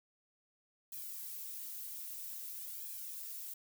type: noise with flanger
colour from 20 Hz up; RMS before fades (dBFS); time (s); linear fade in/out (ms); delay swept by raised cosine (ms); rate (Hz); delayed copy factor
violet; -45; 0.92-3.54; 5; 1.2 to 4.2; 0.51; +1
effects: none